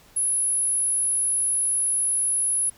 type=tone; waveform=sine; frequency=10548 Hz; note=E9; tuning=in tune; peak=-18 dBFS; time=0.16-2.7 s; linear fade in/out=10 ms; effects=tanh soft clip ceiling -19 dBFS + pink hiss -54 dBFS RMS until 2.77 s